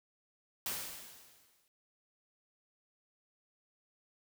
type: noise with exponential decay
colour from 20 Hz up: white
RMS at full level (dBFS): -36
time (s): 0.66-1.68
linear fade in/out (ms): 1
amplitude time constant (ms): 220
effects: none